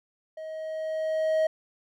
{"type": "tone with level ramp", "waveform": "triangle", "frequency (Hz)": 632, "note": "D#5", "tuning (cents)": 27, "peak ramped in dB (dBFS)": [-34, -18], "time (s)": [0.37, 1.47], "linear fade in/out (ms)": 5, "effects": []}